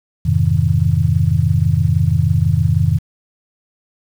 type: chord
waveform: sine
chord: F minor seventh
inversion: none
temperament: just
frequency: 87.31 / 104.77 / 130.96 / 157.15 Hz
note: F2 / Ab2 / C3 / Eb3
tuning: 0 / +16 / +2 / +18 cents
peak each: -17 dBFS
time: 0.25-2.99 s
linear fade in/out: 10 ms
effects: 7-bit